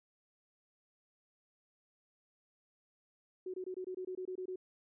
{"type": "tone bursts", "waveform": "sine", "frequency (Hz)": 370, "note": "F#4", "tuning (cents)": 0, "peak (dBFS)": -38, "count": 11, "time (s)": [3.46, 4.559], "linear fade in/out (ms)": 5, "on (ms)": 79, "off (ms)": 23, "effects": []}